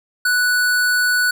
square tone, 1480 Hz, F#6, in tune, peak -15 dBFS, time 0.25-1.31 s, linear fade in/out 5 ms, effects none

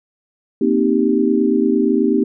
sine chord, C minor seventh, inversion third, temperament equal, 233.1 / 261.6 / 311.1 / 392 Hz, Bb3 / C4 / Eb4 / G4, 0 / 0 / 0 / 0 cents, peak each -18 dBFS, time 0.61-2.24 s, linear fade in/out 5 ms, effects none

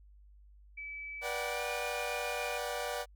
sine tone with pitch glide, 2300 to 2423 Hz, D7 to D#7, -37 to -47 cents, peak -40 dBFS, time 0.77-2.58 s, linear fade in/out 10 ms, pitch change +90 cents, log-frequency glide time 1.46-1.65 s
sawtooth chord, G major seventh, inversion first, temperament equal with one note detuned, 483.2 / 587.3 / 740 / 784 Hz, B4 / D5 / F#5 / G5, -38 / 0 / 0 / 0 cents, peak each -36 / -35 / -37 / -40 dBFS, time 1.21-3.06 s, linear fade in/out 50 ms
effects added 50 Hz sine -55 dBFS peak until 3.15 s

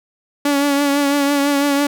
sawtooth tone with vibrato, 283.8 Hz, C#4, 41 cents sharp, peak -10 dBFS, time 0.45-1.87 s, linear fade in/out 5 ms, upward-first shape triangle, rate 6 Hz, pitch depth 40 cents each way, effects none

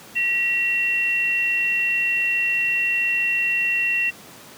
sine tone pair together, 1928.3 / 2727 Hz, B6 / F7, -42 / -42 cents, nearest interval tritone, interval 600 cents, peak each -26 / -19 dBFS, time 0.15-4.11 s, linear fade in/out 20 ms, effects pink hiss -43 dBFS RMS until 4.57 s + high-pass 150 Hz 12 dB/octave

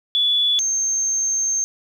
sine tone pair in turn, 3432 / 6356 Hz, A7 / G8, -44 / +23 cents, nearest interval major seventh, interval 1067 cents, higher second, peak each -15 / -18 dBFS, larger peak first, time 0.15-0.59 / 0.59-1.64 s, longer second, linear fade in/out 0 ms, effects 8-bit

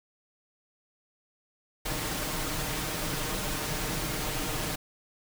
pink noise with comb filter, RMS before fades -32 dBFS, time 1.85-4.76 s, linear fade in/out 10 ms, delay 6.5 ms, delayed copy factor +0.55, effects none

